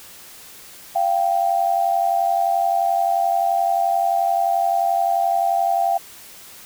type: tone pair together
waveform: sine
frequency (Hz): 691 / 782.5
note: F5 / G5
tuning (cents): -19 / -3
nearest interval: major second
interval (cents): 216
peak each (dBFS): -19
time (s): 0.95-5.98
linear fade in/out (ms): 10
effects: white hiss -42 dBFS RMS until 6.65 s